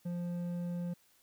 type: tone with hard clipping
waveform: sine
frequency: 174.61 Hz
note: F3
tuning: in tune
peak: -36 dBFS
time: 0.05-0.94 s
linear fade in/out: 10 ms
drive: 6 dB
effects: white hiss -68 dBFS RMS until 1.22 s